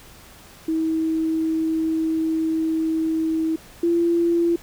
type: tone pair in turn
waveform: sine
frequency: 320.9 / 340 Hz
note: E4 / F4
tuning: -46 / -46 cents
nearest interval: minor second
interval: 100 cents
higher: second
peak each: -19 / -16 dBFS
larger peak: second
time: 0.68-3.56 / 3.83-4.56 s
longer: first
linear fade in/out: 5 ms
effects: pink hiss -46 dBFS RMS until 4.62 s